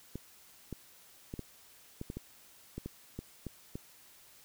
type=clicks; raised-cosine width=3 ms; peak=-26 dBFS; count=12; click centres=0.156 / 0.727 / 1.339 / 1.393 / 2.014 / 2.101 / 2.17 / 2.78 / 2.86 / 3.19 / 3.467 / 3.755 s; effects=white hiss -59 dBFS RMS until 4.44 s